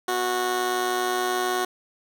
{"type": "tone with amplitude modulation", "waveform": "15% pulse", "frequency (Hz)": 367.2, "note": "F#4", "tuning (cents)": -13, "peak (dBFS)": -14, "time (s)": [0.08, 1.65], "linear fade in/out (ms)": 5, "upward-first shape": "sine", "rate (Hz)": 119, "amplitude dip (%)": 55, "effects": []}